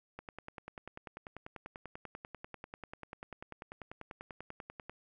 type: click train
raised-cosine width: 0.5 ms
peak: -29 dBFS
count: 49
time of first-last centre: 0.19-4.896 s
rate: 10.2 Hz
effects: none